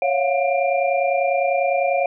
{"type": "tone cluster", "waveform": "sine", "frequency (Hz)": [552, 689, 719, 2381], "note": ["C#5", "F5", "F#5", "D7"], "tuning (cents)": [-7, -24, -50, 23], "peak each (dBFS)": [-20, -23, -22, -27], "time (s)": [0.02, 2.06], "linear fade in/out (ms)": 2, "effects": []}